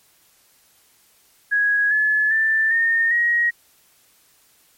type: tone with pitch steps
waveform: sine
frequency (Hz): 1661.2 / 1715.8 / 1772.2 / 1830.5 / 1890.7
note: G#6 / A6 / A6 / A#6 / A#6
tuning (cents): 0 / -44 / +12 / -32 / +24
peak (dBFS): -15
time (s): 1.51-3.51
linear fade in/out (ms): 20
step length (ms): 400
effects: white hiss -57 dBFS RMS until 4.77 s + MP3 64 kbps